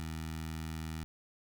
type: tone with notch filter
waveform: 15% pulse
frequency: 79.8 Hz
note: D#2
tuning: 44 cents sharp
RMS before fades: -40 dBFS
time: 0-1.04 s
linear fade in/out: 0 ms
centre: 510 Hz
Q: 0.64
effects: none